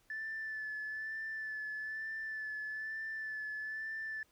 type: tone with vibrato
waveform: sine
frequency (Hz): 1748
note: A6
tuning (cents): -12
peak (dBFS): -37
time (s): 0.1-4.23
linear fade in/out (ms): 2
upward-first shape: sine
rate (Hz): 1.1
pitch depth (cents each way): 25
effects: tanh soft clip ceiling -34 dBFS + pink hiss -71 dBFS RMS until 4.31 s